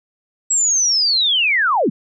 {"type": "linear sweep", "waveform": "sine", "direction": "down", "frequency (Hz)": [7760, 153.3], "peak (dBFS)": -13, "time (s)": [0.5, 1.9], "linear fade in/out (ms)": 10, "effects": []}